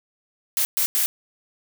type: noise bursts at uneven times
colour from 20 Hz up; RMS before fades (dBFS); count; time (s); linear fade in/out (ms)
blue; -21; 3; 0.57-0.65 / 0.77-0.86 / 0.95-1.06; 0
effects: none